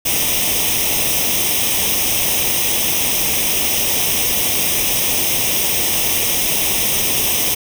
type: noise with comb filter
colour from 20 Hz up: white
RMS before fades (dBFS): -17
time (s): 0.05-7.55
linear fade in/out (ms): 10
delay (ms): 0.34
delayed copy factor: +0.75
effects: none